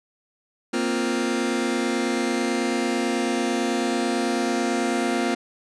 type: chord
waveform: sawtooth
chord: Bb suspended second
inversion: none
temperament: just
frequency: 233.1 / 262.2 / 349.6 Hz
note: Bb3 / C4 / F4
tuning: 0 / +4 / +2 cents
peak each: -22 dBFS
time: 0.73-5.35 s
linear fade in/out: 10 ms
effects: resampled to 22050 Hz